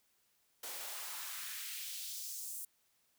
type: noise with high-pass filter sweep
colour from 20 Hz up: white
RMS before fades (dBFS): -44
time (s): 0.63-2.65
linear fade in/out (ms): 5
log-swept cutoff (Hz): 440 to 9400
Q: 1.4
effects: white hiss -75 dBFS RMS until 3.18 s